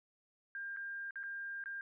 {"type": "tone with dropouts", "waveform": "sine", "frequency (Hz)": 1600, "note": "G6", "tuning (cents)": 35, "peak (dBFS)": -40, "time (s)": [0.55, 1.81], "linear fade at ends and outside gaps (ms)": 1, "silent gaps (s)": [[0.764, 0.77], [1.108, 1.157], [1.231, 1.236], [1.639, 1.658]], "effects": []}